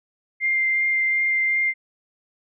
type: tone with vibrato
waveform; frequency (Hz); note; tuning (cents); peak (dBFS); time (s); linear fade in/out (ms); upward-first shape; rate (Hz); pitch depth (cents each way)
sine; 2100; C7; +6; -18; 0.4-1.74; 50; triangle; 2.7; 10
effects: none